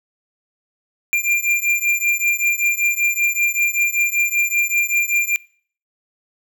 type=beating tone pair; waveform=square; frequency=2384 / 2389.2 Hz; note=D7 / D7; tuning=+25 / +29 cents; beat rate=5.2 Hz; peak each=-20 dBFS; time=1.13-5.36 s; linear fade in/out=0 ms; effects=noise-tail reverb RT60 0.5 s tail -24 dB re dry